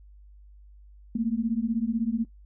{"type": "beating tone pair", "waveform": "sine", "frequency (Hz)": [220, 236], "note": ["A3", "A#3"], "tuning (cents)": [0, 22], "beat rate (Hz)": 16, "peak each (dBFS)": -27, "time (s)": [1.15, 2.25], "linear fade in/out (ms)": 5, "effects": ["noise-tail reverb RT60 0.1 s tail -21 dB re dry", "added 50 Hz sine -48 dBFS peak until 2.45 s"]}